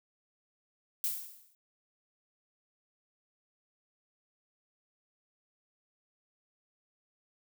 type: noise with exponential decay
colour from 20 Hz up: violet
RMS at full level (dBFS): -30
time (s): 1.04-1.55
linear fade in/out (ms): 1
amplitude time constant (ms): 110
effects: none